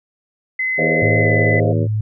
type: tone with pitch glide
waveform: sine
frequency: 2040 to 2008 Hz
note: C7 to B6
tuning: -44 to +28 cents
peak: -17 dBFS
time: 0.59-1.6 s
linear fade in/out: 5 ms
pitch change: -28 cents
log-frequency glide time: 1.21-1.28 s
type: harmonic tone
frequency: 80.2 Hz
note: E2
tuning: 47 cents flat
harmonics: 2 / 3 / 4 / 5 / 6 / 7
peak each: -22 / -24 / -25 / -26 / -27 / -27 dBFS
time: 0.77-1.88 s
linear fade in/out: 50 ms
type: chord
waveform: sine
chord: F minor seventh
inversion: first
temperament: equal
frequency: 415.3 / 523.3 / 622.3 / 698.5 Hz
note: Ab4 / C5 / Eb5 / F5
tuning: 0 / 0 / 0 / 0 cents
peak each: -24 / -22 / -24 / -27 dBFS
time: 0.78-1.73 s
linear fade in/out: 10 ms
type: tone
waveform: sine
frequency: 107.3 Hz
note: A2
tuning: 43 cents flat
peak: -16 dBFS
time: 1.02-2.01 s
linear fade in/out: 5 ms
effects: none